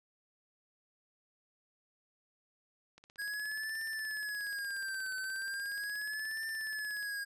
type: click train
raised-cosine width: 0.2 ms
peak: -38 dBFS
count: 69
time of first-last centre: 2.98-7.028 s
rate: 16.8 Hz
type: tone with vibrato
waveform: square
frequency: 1649 Hz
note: G#6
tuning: 13 cents flat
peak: -37 dBFS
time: 3.18-7.25 s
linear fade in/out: 20 ms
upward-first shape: triangle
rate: 0.38 Hz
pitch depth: 140 cents each way
effects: resampled to 32000 Hz